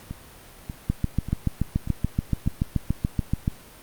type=two click trains; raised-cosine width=5 ms; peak=-19 / -9 dBFS; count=5 / 19; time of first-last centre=0.11-2.463 / 0.9-3.479 s; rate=1.7 / 6.98 Hz; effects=pink hiss -47 dBFS RMS until 3.82 s + Opus 48 kbps